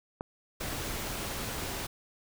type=click; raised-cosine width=1 ms; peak=-21 dBFS; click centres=0.209 s
type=noise; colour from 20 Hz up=pink; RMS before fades=-36 dBFS; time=0.6-1.87 s; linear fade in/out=10 ms
effects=none